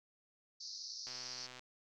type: band-pass noise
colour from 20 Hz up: pink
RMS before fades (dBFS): -47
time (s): 0.6-1.47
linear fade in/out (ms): 10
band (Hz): 4300 to 5900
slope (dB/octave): 96
type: click train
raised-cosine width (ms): 0.2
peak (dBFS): -33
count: 67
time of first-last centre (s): 1.07-1.594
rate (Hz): 126
effects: none